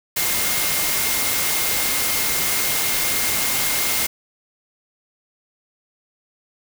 sine tone in noise, 2124 Hz, C7, 25 cents sharp, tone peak -30 dBFS, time 0.16-4.07 s, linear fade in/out 10 ms, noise white, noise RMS -21 dBFS, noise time 0.16-4.07 s, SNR -12 dB, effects none

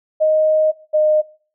sine tone pair in turn, 622.3 / 613.7 Hz, D#5 / D#5, 0 / -24 cents, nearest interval unison, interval 24 cents, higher first, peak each -11 / -11 dBFS, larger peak neither, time 0.2-0.72 / 0.93-1.22 s, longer first, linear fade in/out 20 ms, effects noise-tail reverb RT60 0.4 s tail -18 dB re dry

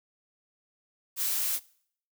blue noise, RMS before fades -29 dBFS, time 1.16-1.6 s, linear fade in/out 50 ms, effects noise-tail reverb RT60 0.6 s tail -22 dB re dry

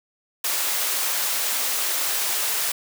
white high-pass noise, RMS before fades -24 dBFS, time 0.44-2.72 s, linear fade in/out 5 ms, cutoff 490 Hz, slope 12 dB/octave, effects none

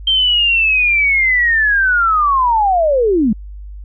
sine linear sweep, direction down, 3153 to 196 Hz, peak -10 dBFS, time 0.07-3.33 s, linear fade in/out 5 ms, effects added 50 Hz sine -28 dBFS peak until 3.84 s

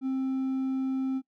triangle tone with hard clipping, 264.1 Hz, C4, 16 cents sharp, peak -27 dBFS, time 0.01-1.22 s, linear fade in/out 50 ms, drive 5 dB, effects noise-tail reverb RT60 0.1 s tail -21 dB re dry

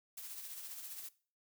blue noise with tremolo, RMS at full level -45 dBFS, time 0.17-1.09 s, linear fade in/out 5 ms, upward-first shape triangle, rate 15 Hz, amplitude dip 50%, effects noise-tail reverb RT60 0.4 s tail -19 dB re dry

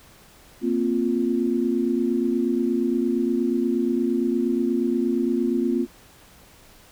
sine chord, Bb suspended second, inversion none, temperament equal, 233.1 / 261.6 / 349.2 Hz, Bb3 / C4 / F4, 0 / 0 / 0 cents, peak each -24 dBFS, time 0.61-5.87 s, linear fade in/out 50 ms, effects pink hiss -51 dBFS RMS until 6.91 s

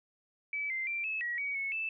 sine tone with pitch steps, 2298 / 2083 / 2357 / 2596 / 1914 / 2257 / 2200 / 2637 Hz, D7 / C7 / D7 / E7 / A#6 / C#7 / C#7 / E7, -38 / -8 / +6 / -27 / +45 / +31 / -14 / 0 cents, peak -32 dBFS, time 0.53-1.89 s, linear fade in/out 2 ms, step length 170 ms, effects none

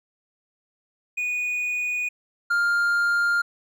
triangle tone pair in turn, 2467 / 1402.3 Hz, D#7 / F6, -15 / +7 cents, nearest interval minor seventh, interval 978 cents, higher first, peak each -22 / -17 dBFS, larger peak second, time 1.17-2.09 / 2.5-3.42 s, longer neither, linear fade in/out 10 ms, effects none

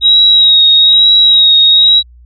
sine tone with vibrato, 3809 Hz, A#7, 37 cents sharp, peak -3 dBFS, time 0.01-2.03 s, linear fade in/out 50 ms, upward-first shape sine, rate 1.1 Hz, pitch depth 29 cents each way, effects added 60 Hz sine -36 dBFS peak until 2.25 s

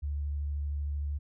sine tone with vibrato, 72.4 Hz, D2, 24 cents flat, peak -30 dBFS, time 0.02-1.19 s, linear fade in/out 20 ms, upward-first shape sine, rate 13 Hz, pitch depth 15 cents each way, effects none

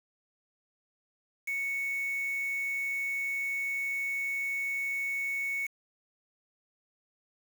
sine tone with quantisation, 2217 Hz, C#7, in tune, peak -30 dBFS, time 1.47-5.67 s, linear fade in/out 10 ms, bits 7, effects none

